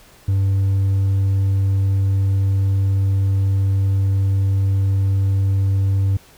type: tone with hard clipping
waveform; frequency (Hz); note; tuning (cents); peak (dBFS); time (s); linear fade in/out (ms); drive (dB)
sine; 97.5; G2; -9; -15; 0.28-6.17; 5; 2
effects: pink hiss -48 dBFS RMS until 6.37 s